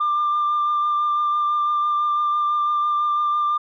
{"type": "tone with vibrato", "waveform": "sine", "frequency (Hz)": 1192, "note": "D6", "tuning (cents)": 25, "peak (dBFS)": -16, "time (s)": [0, 3.58], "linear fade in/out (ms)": 10, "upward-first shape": "triangle", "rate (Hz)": 6, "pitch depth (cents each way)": 17, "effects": ["tanh soft clip ceiling -15 dBFS"]}